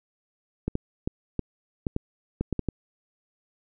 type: clicks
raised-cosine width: 3 ms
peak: -13 dBFS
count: 10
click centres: 0.68 / 0.754 / 1.075 / 1.393 / 1.868 / 1.964 / 2.41 / 2.527 / 2.593 / 2.687 s
effects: none